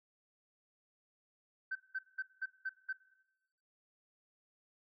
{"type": "tone bursts", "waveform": "sine", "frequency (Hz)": 1538, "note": "G6", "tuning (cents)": -33, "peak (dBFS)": -34, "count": 6, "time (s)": [1.71, 2.93], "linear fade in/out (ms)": 10, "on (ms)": 45, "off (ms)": 190, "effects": ["noise-tail reverb RT60 0.9 s tail -17 dB re dry", "tanh soft clip ceiling -30 dBFS"]}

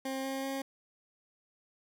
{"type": "tone with pitch steps", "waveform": "20% pulse", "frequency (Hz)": [266.2, 268.4, 270.5], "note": ["C4", "C4", "C#4"], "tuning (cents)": [30, 44, -42], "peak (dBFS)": -29, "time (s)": [0.05, 0.62], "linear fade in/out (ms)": 5, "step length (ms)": 190, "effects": ["10-bit"]}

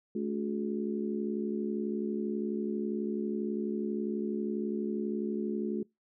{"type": "harmonic tone with a mistuned harmonic", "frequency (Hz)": 72.2, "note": "D2", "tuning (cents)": -29, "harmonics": [3, 4, 5, 6], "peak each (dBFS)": [-33, -39, -35, -40], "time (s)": [0.15, 5.83], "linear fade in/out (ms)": 5, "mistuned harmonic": 6, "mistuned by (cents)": -57, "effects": ["noise-tail reverb RT60 0.2 s tail -25 dB re dry"]}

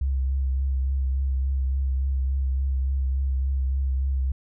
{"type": "tone with vibrato", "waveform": "sine", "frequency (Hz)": 66.6, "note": "C2", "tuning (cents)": 31, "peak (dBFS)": -21, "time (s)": [0.01, 4.32], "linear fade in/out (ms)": 5, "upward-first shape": "triangle", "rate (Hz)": 3.5, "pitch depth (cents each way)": 35, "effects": []}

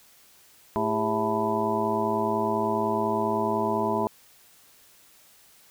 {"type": "harmonic tone with a mistuned harmonic", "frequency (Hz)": 110, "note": "A2", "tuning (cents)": 0, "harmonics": [1, 2, 3, 4, 5, 6, 7, 8, 9], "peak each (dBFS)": [-38, -30, -34, -29, -41, -30, -41, -31, -29], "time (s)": [0.76, 4.07], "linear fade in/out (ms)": 0, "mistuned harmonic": 4, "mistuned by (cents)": -140, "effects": ["white hiss -56 dBFS RMS until 5.7 s"]}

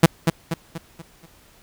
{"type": "tone with echo", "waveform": "sawtooth", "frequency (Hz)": 164.81, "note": "E3", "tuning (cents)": 0, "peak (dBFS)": -3, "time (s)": [0.03, 0.06], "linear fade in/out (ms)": 5, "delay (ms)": 240, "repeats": 5, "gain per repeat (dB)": -7, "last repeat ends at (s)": 1.26, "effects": ["pink hiss -53 dBFS RMS until 1.62 s"]}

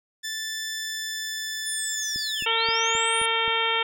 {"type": "tone with pitch glide", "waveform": "15% pulse", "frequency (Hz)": [1760, 1747.8], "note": ["A6", "A6"], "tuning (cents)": [0, -12], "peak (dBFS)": -23, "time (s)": [0.23, 2.46], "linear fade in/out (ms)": 20, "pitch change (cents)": -12, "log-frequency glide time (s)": [0.72, 2.11]}
{"type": "linear two-way sweep", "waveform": "sine", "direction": "down then up", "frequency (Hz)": [9790, 2576, 9790], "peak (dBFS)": -29, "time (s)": [1.66, 3.26], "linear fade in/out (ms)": 5, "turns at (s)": 2.44}
{"type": "click train", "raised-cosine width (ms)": 3, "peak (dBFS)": -28, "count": 6, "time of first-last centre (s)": [2.16, 3.479], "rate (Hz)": 3.79}
{"type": "harmonic tone", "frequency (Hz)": 453.8, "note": "A#4", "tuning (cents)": -47, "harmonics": [1, 2, 3, 4, 5, 6, 7, 8], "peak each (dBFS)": [-31, -29, -29, -32, -29, -32, -27, -33], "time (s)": [2.46, 3.83], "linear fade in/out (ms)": 5}
{"effects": []}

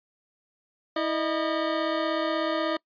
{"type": "tone pair together", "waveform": "25% pulse", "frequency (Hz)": [323.7, 611], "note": ["E4", "D#5"], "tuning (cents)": [-31, -32], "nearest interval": "major seventh", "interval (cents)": 1099, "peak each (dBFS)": -24, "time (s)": [0.96, 2.77], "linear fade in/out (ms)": 5, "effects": ["noise-tail reverb RT60 0.1 s tail -25 dB re dry", "resampled to 11025 Hz"]}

